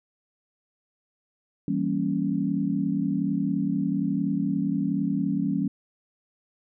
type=chord; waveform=sine; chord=E diminished seventh; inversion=none; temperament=equal; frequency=164.81 / 196 / 233.1 / 277.2 Hz; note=E3 / G3 / Bb3 / Db4; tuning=0 / 0 / 0 / 0 cents; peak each=-30 / -27 / -31 / -27 dBFS; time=1.68-5.68 s; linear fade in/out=2 ms; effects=none